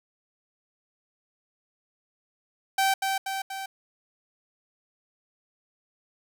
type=tone with echo; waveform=sawtooth; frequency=775 Hz; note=G5; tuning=20 cents flat; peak=-17 dBFS; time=2.78-2.94 s; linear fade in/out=5 ms; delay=240 ms; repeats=3; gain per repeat=-4 dB; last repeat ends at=3.66 s; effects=none